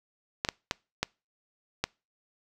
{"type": "clicks", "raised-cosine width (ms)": 0.2, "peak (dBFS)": -9, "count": 5, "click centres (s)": [0.449, 0.488, 0.711, 1.03, 1.84], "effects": ["noise-tail reverb RT60 0.3 s tail -26 dB re dry"]}